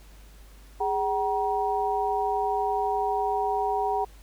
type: tone cluster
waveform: sine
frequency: 413.5 / 762 / 950 Hz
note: G#4 / G5 / A#5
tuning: -8 / -49 / +33 cents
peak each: -29 / -26 / -29 dBFS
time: 0.8-4.05 s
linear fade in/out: 10 ms
effects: added 50 Hz sine -47 dBFS peak until 4.22 s + pink hiss -56 dBFS RMS until 4.22 s